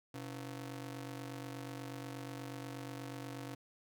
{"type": "ring-modulated tone", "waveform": "sawtooth", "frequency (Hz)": 202.9, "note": "G#3", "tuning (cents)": -40, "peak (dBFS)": -36, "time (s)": [0.14, 3.55], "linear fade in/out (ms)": 5, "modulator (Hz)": 77.3, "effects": []}